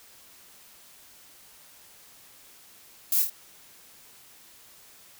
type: noise with echo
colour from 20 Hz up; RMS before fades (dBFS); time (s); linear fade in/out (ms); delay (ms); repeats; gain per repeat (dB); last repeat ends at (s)
violet; -24; 3.12-3.22; 2; 26; 3; -4; 3.298
effects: white hiss -53 dBFS RMS until 5.19 s

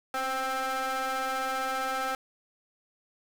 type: ring-modulated tone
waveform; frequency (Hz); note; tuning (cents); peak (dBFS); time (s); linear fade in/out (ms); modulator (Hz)
30% pulse; 264.4; C4; +18; -23; 0.14-2.15; 2; 1050
effects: none

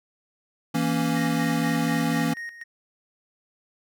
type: chord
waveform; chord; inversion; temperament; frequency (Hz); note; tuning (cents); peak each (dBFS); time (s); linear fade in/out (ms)
square; A# diminished; second; equal; 164.81 / 233.1 / 277.2; E3 / A#3 / C#4; 0 / 0 / 0; -27; 0.74-2.34; 10
type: tone with tremolo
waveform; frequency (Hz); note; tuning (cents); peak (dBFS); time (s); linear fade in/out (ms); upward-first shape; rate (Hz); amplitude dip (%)
triangle; 1864.7; A#6; 0; -30; 1.15-2.64; 20; square; 4.1; 70
effects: none

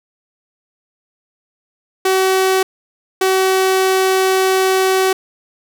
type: tone bursts at uneven times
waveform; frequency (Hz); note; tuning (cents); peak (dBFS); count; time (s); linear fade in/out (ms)
sawtooth; 378.7; F#4; +40; -8; 2; 2.05-2.63 / 3.21-5.13; 5
effects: none

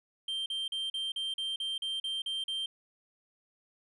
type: tone bursts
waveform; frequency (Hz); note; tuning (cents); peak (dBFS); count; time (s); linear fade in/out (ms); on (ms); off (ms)
sine; 3150; G7; +8; -29; 11; 0.28-2.66; 5; 180; 40
effects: tanh soft clip ceiling -31 dBFS

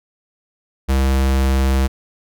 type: tone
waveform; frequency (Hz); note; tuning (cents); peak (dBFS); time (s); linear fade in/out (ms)
square; 66.6; C2; +31; -14; 0.88-1.88; 20
effects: none

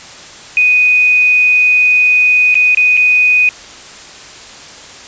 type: tone with dropouts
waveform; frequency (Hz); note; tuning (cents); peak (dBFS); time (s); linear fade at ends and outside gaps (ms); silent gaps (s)
sine; 2489; D#7; 0; -6; 0.57-3.49; 1; 2.543-2.553 / 2.748-2.772 / 2.969-2.974
effects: white hiss -33 dBFS RMS until 5.07 s + resampled to 16000 Hz

